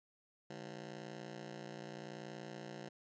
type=ring-modulated tone; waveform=15% pulse; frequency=175.6 Hz; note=F3; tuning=10 cents sharp; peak=-37 dBFS; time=0.5-2.89 s; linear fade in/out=5 ms; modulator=30.4 Hz; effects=resampled to 16000 Hz